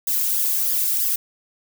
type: noise with flanger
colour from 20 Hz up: violet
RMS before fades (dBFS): -21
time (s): 0.07-1.16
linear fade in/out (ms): 5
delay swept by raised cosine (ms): 0.59 to 1.89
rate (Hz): 3.1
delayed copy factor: +0.9
effects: none